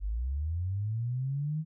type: linear sweep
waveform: sine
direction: up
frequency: 46.25 to 160 Hz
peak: -29 dBFS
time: 0-1.65 s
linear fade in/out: 50 ms
effects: none